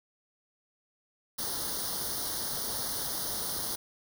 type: noise with comb filter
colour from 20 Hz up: white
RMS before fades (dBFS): -34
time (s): 1.38-3.76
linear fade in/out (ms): 10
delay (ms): 0.2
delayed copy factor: +0.95
effects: none